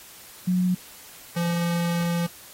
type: tone pair in turn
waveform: sine / square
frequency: 181.9 / 171.32 Hz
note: F#3 / F3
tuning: -29 / -33 cents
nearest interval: minor second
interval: 104 cents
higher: first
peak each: -19 / -23 dBFS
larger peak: first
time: 0.47-0.75 / 1.36-2.27 s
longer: second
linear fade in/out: 10 ms
effects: white hiss -46 dBFS RMS until 2.53 s + AAC 48 kbps